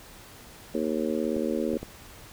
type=harmonic tone; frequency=77.8 Hz; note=D#2; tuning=in tune; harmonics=3 / 4 / 5 / 6 / 7; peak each=-30 / -31 / -32 / -33 / -33 dBFS; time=0.74-1.78 s; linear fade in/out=10 ms
type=clicks; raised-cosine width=2 ms; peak=-22 dBFS; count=3; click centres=1.365 / 1.736 / 1.83 s
effects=pink hiss -48 dBFS RMS until 2.32 s